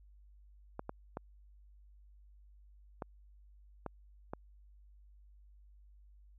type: clicks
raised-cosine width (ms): 1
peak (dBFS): -25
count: 6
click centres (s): 0.794 / 0.894 / 1.171 / 3.022 / 3.863 / 4.335
effects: added 50 Hz sine -57 dBFS peak until 6.38 s